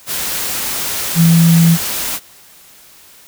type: tone in noise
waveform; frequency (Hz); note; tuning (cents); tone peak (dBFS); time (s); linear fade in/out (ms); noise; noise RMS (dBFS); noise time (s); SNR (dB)
sine; 166.6; E3; +19; -6; 1.15-1.78; 50; white; -20; 0.06-2.2; +11
effects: white hiss -43 dBFS RMS until 3.27 s